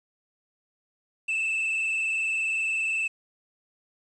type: tone with vibrato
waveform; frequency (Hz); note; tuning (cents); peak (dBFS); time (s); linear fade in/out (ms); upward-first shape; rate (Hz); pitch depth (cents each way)
triangle; 2637; E7; 0; -23; 1.28-3.08; 10; square; 20; 28
effects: resampled to 22050 Hz + 9-bit